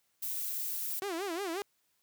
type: noise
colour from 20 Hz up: violet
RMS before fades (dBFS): -36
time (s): 0.22-1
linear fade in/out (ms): 10
type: tone with vibrato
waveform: sawtooth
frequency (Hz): 364.3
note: F#4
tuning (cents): -27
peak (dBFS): -30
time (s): 1.02-1.62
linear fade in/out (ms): 0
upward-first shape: sine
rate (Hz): 5.6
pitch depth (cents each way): 200
effects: white hiss -75 dBFS RMS until 2.02 s + high-pass 60 Hz 12 dB/octave